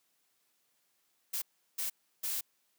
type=noise bursts at uneven times; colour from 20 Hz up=blue; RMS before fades=-35 dBFS; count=3; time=1.33-1.42 / 1.78-1.9 / 2.23-2.41 s; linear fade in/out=10 ms; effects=white hiss -75 dBFS RMS until 2.78 s + high-pass 150 Hz 12 dB/octave

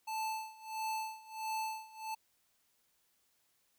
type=tone with tremolo; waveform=square; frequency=878 Hz; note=A5; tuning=4 cents flat; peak=-35 dBFS; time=0.07-2.15 s; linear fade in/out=10 ms; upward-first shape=sine; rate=1.5 Hz; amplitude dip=90%; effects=white hiss -75 dBFS RMS until 3.78 s

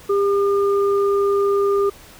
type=tone pair together; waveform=sine; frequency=399.6 / 1207.9 Hz; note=G4 / D6; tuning=+33 / +48 cents; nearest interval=octave + perfect fifth; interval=1915 cents; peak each=-15 / -24 dBFS; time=0.09-1.9 s; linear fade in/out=10 ms; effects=pink hiss -44 dBFS RMS until 2.19 s

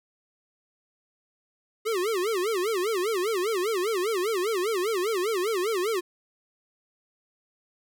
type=tone with vibrato; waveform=square; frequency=402.3 Hz; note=G4; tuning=45 cents sharp; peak=-25 dBFS; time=1.85-6.01 s; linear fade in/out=20 ms; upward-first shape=sine; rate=5 Hz; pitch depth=230 cents each way; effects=none

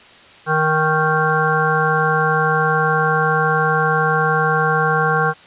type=harmonic tone with a mistuned harmonic; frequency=156.5 Hz; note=D#3; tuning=10 cents sharp; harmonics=1 / 3 / 5 / 7 / 9 / 10; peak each=-21 / -21 / -21 / -21 / -21 / -21 dBFS; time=0.46-5.34 s; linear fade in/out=50 ms; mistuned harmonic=9; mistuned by=-22 cents; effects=white hiss -44 dBFS RMS until 5.46 s + resampled to 8000 Hz

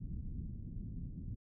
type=low-pass noise; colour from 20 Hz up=pink; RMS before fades=-43 dBFS; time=0-1.36 s; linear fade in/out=20 ms; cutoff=220 Hz; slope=24 dB/octave; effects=none

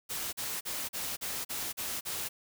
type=noise bursts; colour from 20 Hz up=white; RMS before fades=-36 dBFS; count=8; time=0.09-2.29 s; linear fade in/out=20 ms; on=240 ms; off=40 ms; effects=none

